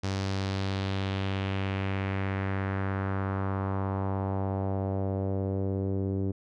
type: tone with low-pass filter sweep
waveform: sawtooth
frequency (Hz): 96.8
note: G2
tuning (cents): -21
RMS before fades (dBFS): -30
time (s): 0.03-6.32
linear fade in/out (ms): 10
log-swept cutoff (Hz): 5600 to 360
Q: 2
effects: none